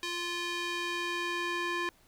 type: tone with band-pass filter sweep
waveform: square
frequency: 348.1 Hz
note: F4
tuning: 6 cents flat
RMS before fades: -34 dBFS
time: 0.03-1.89 s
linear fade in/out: 0 ms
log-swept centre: 3500 to 1800 Hz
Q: 1
effects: pink hiss -64 dBFS RMS until 2.07 s